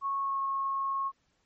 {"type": "tone with pitch glide", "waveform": "sine", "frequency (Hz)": [1100, 1089.9], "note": ["C#6", "C#6"], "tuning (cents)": [-14, -30], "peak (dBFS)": -28, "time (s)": [0.01, 1.12], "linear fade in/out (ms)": 50, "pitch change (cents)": -16, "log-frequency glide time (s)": [0.19, 0.41], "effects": ["pink hiss -73 dBFS RMS until 1.45 s", "MP3 32 kbps"]}